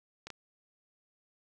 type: clicks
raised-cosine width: 0.2 ms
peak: -25 dBFS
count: 2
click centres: 0.27 / 0.303 s
effects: none